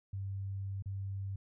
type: tone with dropouts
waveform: sine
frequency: 97.7 Hz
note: G2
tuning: 5 cents flat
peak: -36 dBFS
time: 0.13-1.36 s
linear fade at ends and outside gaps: 5 ms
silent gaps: 0.824-0.858 s
effects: none